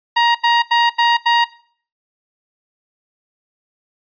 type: tone bursts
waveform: sawtooth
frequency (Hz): 942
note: A#5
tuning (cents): +18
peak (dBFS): -7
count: 5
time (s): 0.16-1.446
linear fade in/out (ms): 10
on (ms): 190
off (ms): 84
effects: noise-tail reverb RT60 0.5 s tail -20 dB re dry + resampled to 11025 Hz